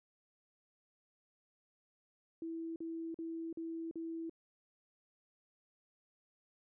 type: tone bursts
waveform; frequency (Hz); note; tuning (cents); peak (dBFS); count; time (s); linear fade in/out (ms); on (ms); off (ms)
sine; 328.6; E4; -5; -39; 5; 2.42-4.296; 2; 340; 44
effects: none